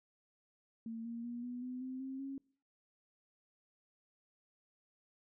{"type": "tone with pitch steps", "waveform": "sine", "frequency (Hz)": [227.1, 233.1, 239.2, 245.5, 252, 258.6, 265.4, 272.4], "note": ["A#3", "A#3", "A#3", "B3", "B3", "C4", "C4", "C#4"], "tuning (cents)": [-45, 0, 45, -10, 35, -20, 25, -30], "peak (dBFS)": -40, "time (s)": [0.86, 2.38], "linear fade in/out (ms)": 2, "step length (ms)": 190, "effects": ["noise-tail reverb RT60 0.5 s tail -25 dB re dry"]}